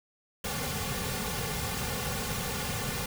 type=noise with comb filter; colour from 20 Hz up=pink; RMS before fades=-33 dBFS; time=0.44-3.06 s; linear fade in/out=5 ms; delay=3.1 ms; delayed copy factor=-1; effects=none